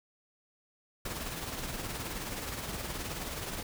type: noise with tremolo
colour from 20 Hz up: pink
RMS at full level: -36 dBFS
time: 1.05-3.63 s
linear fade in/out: 5 ms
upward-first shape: triangle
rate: 19 Hz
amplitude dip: 50%
effects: none